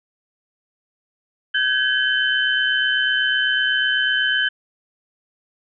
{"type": "tone cluster", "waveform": "sine", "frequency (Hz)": [1539, 1667, 3051], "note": ["G6", "G#6", "G7"], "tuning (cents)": [-32, 6, -48], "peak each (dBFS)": -21, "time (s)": [1.54, 4.49], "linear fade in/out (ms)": 10, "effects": []}